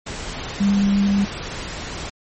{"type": "tone in noise", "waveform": "sine", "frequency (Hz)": 200, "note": "G3", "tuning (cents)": 35, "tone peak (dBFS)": -14, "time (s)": [0.6, 1.25], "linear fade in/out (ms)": 10, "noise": "pink", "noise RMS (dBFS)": -30, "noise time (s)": [0.06, 2.1], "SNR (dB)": 13, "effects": ["MP3 32 kbps"]}